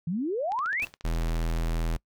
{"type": "exponential sweep", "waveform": "sine", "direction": "up", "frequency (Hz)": [155.56, 2721], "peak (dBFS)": -26, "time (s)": [0.07, 0.85], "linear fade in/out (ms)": 5}
{"type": "click train", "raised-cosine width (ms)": 0.2, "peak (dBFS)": -26, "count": 16, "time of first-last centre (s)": [0.52, 1.569], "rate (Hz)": 14.3}
{"type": "noise with exponential decay", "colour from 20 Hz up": "pink", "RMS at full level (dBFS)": -38, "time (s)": [0.82, 0.97], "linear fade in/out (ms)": 2, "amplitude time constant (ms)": 31}
{"type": "tone", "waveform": "square", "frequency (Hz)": 41.2, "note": "E1", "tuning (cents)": 0, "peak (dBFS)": -26, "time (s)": [1.04, 1.97], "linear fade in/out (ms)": 10}
{"effects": ["noise-tail reverb RT60 0.1 s tail -24 dB re dry"]}